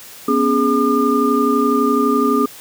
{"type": "tone cluster", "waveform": "sine", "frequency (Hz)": [244.7, 276.6, 417.2, 1206], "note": ["B3", "C#4", "G#4", "D6"], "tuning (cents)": [-16, -4, 8, 46], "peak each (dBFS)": -18, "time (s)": [0.28, 2.46], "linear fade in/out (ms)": 5, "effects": ["white hiss -38 dBFS RMS until 2.6 s", "high-pass 60 Hz 12 dB/octave"]}